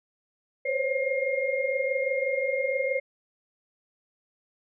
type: tone cluster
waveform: sine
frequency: 511 / 530 / 556 / 2128 Hz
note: C5 / C5 / C#5 / C7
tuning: -41 / +22 / +5 / +29 cents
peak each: -30 dBFS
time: 0.65-3 s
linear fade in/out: 10 ms
effects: none